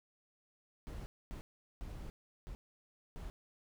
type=noise bursts at uneven times; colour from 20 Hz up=brown; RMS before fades=-45 dBFS; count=5; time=0.87-1.06 / 1.31-1.41 / 1.81-2.1 / 2.47-2.55 / 3.16-3.3 s; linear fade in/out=0 ms; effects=none